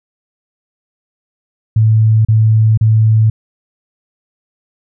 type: tone bursts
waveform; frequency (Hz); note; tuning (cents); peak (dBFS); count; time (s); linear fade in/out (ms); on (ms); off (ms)
sine; 110; A2; 0; -6; 3; 1.76-3.3; 5; 490; 35
effects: none